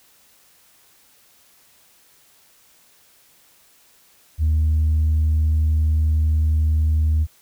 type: tone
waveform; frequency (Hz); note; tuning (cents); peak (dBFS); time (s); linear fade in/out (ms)
sine; 77.78; D#2; 0; -13; 4.38-7.27; 50
effects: tanh soft clip ceiling -13 dBFS + white hiss -55 dBFS RMS until 7.41 s